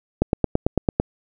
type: click train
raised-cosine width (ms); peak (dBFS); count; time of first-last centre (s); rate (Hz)
2; -3; 8; 0.22-1; 8.98
effects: none